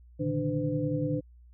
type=tone cluster; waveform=sine; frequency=117 / 143.3 / 153.9 / 296.8 / 507 Hz; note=A#2 / D3 / D#3 / D4 / B4; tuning=+7 / -42 / -19 / +18 / +45 cents; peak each=-36 / -34 / -33 / -31 / -33 dBFS; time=0.19-1.21 s; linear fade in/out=20 ms; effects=added 60 Hz sine -51 dBFS peak until 1.53 s